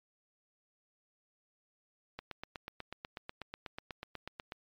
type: click train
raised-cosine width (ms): 0.3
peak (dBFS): -25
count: 20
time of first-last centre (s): 2.19-4.521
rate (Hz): 8.15
effects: MP3 96 kbps